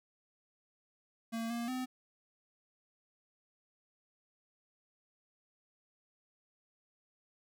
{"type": "tone with pitch steps", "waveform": "square", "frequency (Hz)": [228, 235.1, 255.5], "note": ["A#3", "A#3", "C4"], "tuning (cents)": [-38, 15, -41], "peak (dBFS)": -36, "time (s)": [1.32, 1.86], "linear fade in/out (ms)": 20, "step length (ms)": 180, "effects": []}